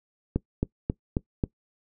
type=click train; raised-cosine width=3 ms; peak=-11 dBFS; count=5; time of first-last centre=0.36-1.438 s; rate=3.71 Hz; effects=noise-tail reverb RT60 0.1 s tail -21 dB re dry